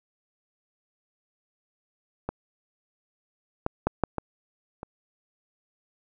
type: clicks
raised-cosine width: 1 ms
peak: -15 / -11 / -8 / -7 / -14 / -22 dBFS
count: 6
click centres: 2.29 / 3.664 / 3.87 / 4.037 / 4.183 / 4.831 s
effects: none